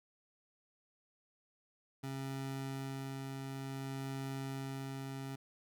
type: tone with tremolo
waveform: 25% pulse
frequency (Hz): 135.2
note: C#3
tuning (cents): -43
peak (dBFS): -35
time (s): 2.03-5.36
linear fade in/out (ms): 10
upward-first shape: sine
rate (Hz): 0.56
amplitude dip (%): 25
effects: none